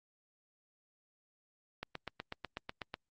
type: click train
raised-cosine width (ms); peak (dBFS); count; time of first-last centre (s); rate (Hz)
0.3; -23; 10; 1.83-2.941; 8.1
effects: Opus 48 kbps